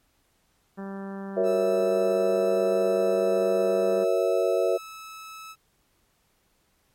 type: harmonic tone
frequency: 195.7 Hz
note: G3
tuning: 3 cents flat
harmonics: 1 / 2 / 3 / 4 / 5 / 6 / 7 / 8 / 9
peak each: -34 / -40 / -44 / -46 / -48 / -50 / -51 / -52 / -53 dBFS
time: 0.77-4.05 s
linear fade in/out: 20 ms
type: chord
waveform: sine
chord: F# dominant seventh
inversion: none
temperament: equal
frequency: 370 / 466.2 / 554.4 / 659.3 Hz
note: F#4 / A#4 / C#5 / E5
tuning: 0 / 0 / 0 / 0 cents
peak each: -26 dBFS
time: 1.36-4.78 s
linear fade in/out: 20 ms
type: tone with pitch glide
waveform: sawtooth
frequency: 1312 to 1301.4 Hz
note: E6 to E6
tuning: -9 to -23 cents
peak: -36 dBFS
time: 1.43-5.56 s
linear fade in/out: 50 ms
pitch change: -14 cents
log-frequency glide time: 2.7-5.14 s
effects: pink hiss -68 dBFS RMS until 6.94 s + MP3 64 kbps